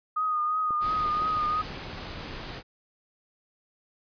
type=tone with vibrato; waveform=sine; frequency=1238 Hz; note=D#6; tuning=9 cents flat; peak=-24 dBFS; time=0.16-1.62 s; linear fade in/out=10 ms; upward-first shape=triangle; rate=2.9 Hz; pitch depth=37 cents each way
type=clicks; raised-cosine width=2 ms; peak=-28 dBFS; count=7; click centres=0.707 / 1.006 / 1.061 / 1.17 / 1.221 / 1.706 / 1.775 s
type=noise; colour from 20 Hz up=pink; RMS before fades=-38 dBFS; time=0.8-2.63 s; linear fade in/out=50 ms
effects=resampled to 11025 Hz